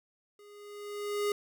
square tone with level ramp, 412 Hz, G#4, 14 cents flat, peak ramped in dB -54 to -27 dBFS, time 0.39-1.32 s, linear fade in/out 2 ms, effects none

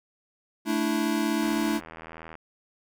square chord, A suspended fourth, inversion none, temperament equal, 220 / 293.7 / 329.6 Hz, A3 / D4 / E4, 0 / 0 / 0 cents, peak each -29 dBFS, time 0.65-1.81 s, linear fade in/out 50 ms
click train, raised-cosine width 0.5 ms, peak -26 dBFS, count 76, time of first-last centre 1.43-2.354 s, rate 81.2 Hz
effects none

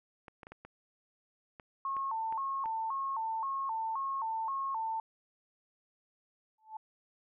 clicks, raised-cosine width 0.5 ms, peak -33 dBFS, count 9, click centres 0.282 / 0.432 / 0.469 / 0.52 / 0.65 / 1.598 / 1.967 / 2.325 / 2.658 s
sine tone with vibrato, 985 Hz, B5, 5 cents flat, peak -32 dBFS, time 1.85-5 s, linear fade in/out 2 ms, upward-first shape square, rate 1.9 Hz, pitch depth 170 cents each way
sine tone with exponential growth, 874 Hz, A5, 12 cents flat, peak -36 dBFS, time 6.58-6.77 s, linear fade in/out 5 ms, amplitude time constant 40 ms
effects none

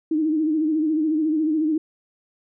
sine tone with vibrato, 311.1 Hz, D#4, in tune, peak -18 dBFS, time 0.11-1.78 s, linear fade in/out 5 ms, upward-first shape sine, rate 14 Hz, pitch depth 68 cents each way, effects none

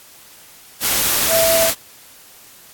sine tone in noise, 659.3 Hz, E5, in tune, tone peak -14 dBFS, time 1.28-1.71 s, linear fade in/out 50 ms, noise white, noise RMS -17 dBFS, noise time 0.8-1.75 s, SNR 0 dB, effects white hiss -44 dBFS RMS until 2.73 s + AAC 64 kbps

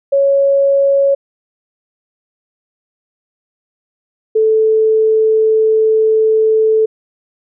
sine tone pair in turn, 554.4 / 438.5 Hz, C#5 / A4, 0 / -6 cents, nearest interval major third, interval 406 cents, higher first, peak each -8 dBFS, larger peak neither, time 0.12-1.15 / 4.35-6.86 s, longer second, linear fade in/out 10 ms, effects none

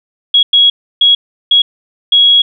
sine tone bursts at uneven times, 3322 Hz, G#7, in tune, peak -4 dBFS, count 5, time 0.34-0.43 / 0.53-0.7 / 1.01-1.15 / 1.51-1.62 / 2.12-2.42 s, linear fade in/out 5 ms, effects none

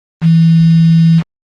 sine tone with quantisation, 164.5 Hz, E3, 3 cents flat, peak -4 dBFS, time 0.21-1.23 s, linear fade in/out 50 ms, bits 4, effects low-pass 4000 Hz 12 dB/octave + Opus 32 kbps

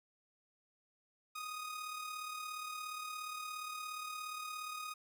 sawtooth tone with amplitude modulation, 1244.5 Hz, D#6, in tune, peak -36 dBFS, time 1.35-4.94 s, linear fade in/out 10 ms, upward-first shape sine, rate 37.1 Hz, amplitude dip 45%, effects none

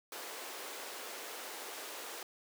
pink high-pass noise, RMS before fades -45 dBFS, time 0.12-2.23 s, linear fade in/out 2 ms, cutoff 370 Hz, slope 24 dB/octave, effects none

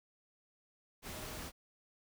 sine tone in noise, 621 Hz, D#5, 3 cents flat, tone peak -54 dBFS, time 1.1-1.41 s, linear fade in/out 50 ms, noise pink, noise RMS -45 dBFS, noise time 1.02-1.52 s, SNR -12 dB, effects none

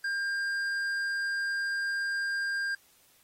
triangle tone with tanh clipping, 1600 Hz, G6, 35 cents sharp, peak -30 dBFS, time 0.04-2.75 s, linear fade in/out 5 ms, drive 12 dB, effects white hiss -63 dBFS RMS until 3.23 s + AAC 48 kbps

